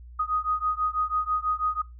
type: beating tone pair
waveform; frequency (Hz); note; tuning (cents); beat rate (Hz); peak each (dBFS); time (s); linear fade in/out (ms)
sine; 1244.5 / 1250.6; D#6 / D#6; 0 / +8; 6.1; -27; 0.19-1.82; 10
effects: noise-tail reverb RT60 0.2 s tail -18 dB re dry + added 60 Hz sine -42 dBFS peak until 1.99 s